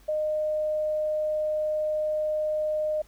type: tone with ADSR envelope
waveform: sine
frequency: 613 Hz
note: D#5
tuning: 26 cents flat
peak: -22 dBFS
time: 0.08-3.02 s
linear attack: 12 ms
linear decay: 5 ms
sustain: -2 dB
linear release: 7 ms
effects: added 50 Hz sine -55 dBFS peak until 3.07 s + pink hiss -59 dBFS RMS until 3.07 s